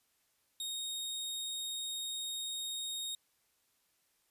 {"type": "tone", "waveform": "sawtooth", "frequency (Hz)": 3729, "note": "A#7", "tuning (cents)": 0, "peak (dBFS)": -34, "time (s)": [0.6, 3.15], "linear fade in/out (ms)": 2, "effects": ["white hiss -75 dBFS RMS until 4.3 s", "resampled to 32000 Hz"]}